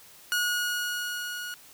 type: tone with level ramp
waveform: sawtooth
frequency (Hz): 1449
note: F#6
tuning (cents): -37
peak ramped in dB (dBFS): -20 to -31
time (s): 0.32-1.54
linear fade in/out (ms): 0
effects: white hiss -52 dBFS RMS until 1.73 s